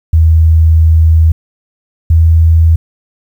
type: tone pair in turn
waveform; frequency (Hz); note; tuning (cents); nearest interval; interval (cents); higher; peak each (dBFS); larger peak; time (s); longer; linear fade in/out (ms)
sine; 80.5 / 81.58; E2 / E2; -41 / -17; unison; 24; second; -3; neither; 0.13-1.32 / 2.1-2.76; first; 5
effects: 7-bit